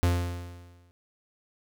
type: tone with exponential decay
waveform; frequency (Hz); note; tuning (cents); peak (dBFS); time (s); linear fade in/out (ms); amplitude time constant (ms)
45% pulse; 87.6; F2; +6; -19; 0.03-0.91; 0; 190
effects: none